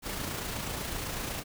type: noise with amplitude modulation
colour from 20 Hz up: pink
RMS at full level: -34 dBFS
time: 0.02-1.44 s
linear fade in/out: 50 ms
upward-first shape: sine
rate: 28 Hz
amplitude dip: 35%
effects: none